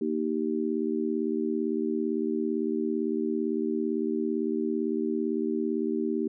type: chord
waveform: sine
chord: Eb major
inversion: second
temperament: just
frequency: 233.3 / 311.1 / 388.9 Hz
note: Bb3 / Eb4 / G4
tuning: +2 / 0 / -14 cents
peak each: -30 dBFS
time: 0.01-6.28 s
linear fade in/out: 5 ms
effects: none